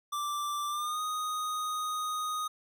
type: tone with pitch glide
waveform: square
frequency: 1174.7 to 1243.8 Hz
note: D6 to D#6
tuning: 0 to -1 cents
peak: -32 dBFS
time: 0.12-2.48 s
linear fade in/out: 10 ms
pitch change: +99 cents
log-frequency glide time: 0.68-1.01 s
effects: none